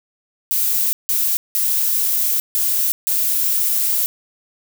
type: noise bursts at uneven times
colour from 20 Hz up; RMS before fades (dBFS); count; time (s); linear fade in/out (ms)
violet; -18; 5; 0.51-0.93 / 1.09-1.37 / 1.55-2.4 / 2.55-2.92 / 3.07-4.06; 0
effects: none